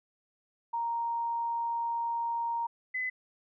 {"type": "tone pair in turn", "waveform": "sine", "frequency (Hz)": [932.3, 2017], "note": ["A#5", "B6"], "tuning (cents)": [0, 36], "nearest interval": "octave + minor second", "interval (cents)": 1336, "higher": "second", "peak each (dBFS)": [-29, -30], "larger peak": "first", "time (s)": [[0.73, 2.67], [2.94, 3.1]], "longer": "first", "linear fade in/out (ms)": 10, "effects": []}